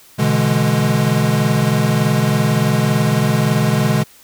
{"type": "chord", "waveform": "square", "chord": "E dominant seventh", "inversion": "second", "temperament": "equal with one note detuned", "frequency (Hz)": [123.47, 146.83, 164.81, 209.8], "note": ["B2", "D3", "E3", "G#3"], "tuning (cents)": [0, 0, 0, 18], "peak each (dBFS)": [-19, -18, -23, -19], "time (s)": [0.18, 4.04], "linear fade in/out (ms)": 20, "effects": ["white hiss -46 dBFS RMS until 4.23 s"]}